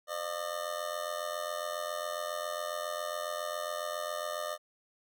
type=tone with amplitude modulation; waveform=25% pulse; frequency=605 Hz; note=D#5; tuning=49 cents flat; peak=-27 dBFS; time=0.07-4.58 s; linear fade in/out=50 ms; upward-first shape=sine; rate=87.3 Hz; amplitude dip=80%; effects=none